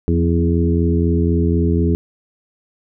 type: harmonic tone with a mistuned harmonic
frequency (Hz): 84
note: E2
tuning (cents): +33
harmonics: 1 / 2 / 3 / 4 / 5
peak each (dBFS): -16 / -19 / -21 / -22 / -23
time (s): 0.08-1.95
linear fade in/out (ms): 0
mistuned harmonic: 2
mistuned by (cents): +43
effects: none